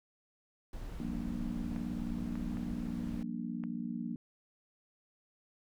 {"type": "noise", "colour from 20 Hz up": "brown", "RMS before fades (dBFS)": -43, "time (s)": [0.73, 3.23], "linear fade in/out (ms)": 2}
{"type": "chord", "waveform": "sine", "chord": "G minor seventh", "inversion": "third", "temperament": "just", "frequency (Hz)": [176.4, 196, 235.2, 294], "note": ["F3", "G3", "Bb3", "D4"], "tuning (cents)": [18, 0, 16, 2], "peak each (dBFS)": [-42, -44, -38, -44], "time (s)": [1, 4.16], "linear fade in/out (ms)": 2}
{"type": "clicks", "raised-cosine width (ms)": 0.5, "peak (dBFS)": -34, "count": 4, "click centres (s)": [1.762, 2.355, 2.571, 3.638]}
{"effects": []}